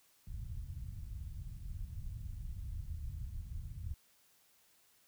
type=low-pass noise; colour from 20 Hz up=white; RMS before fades=-43 dBFS; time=0.27-3.94 s; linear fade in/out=5 ms; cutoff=100 Hz; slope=24 dB/octave; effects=white hiss -69 dBFS RMS until 5.07 s